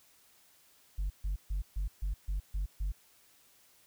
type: tone bursts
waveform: sine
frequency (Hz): 48.22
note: G1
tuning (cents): -28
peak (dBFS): -28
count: 8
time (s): 0.98-2.92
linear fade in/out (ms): 10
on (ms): 120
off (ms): 140
effects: tanh soft clip ceiling -29 dBFS + white hiss -64 dBFS RMS until 3.86 s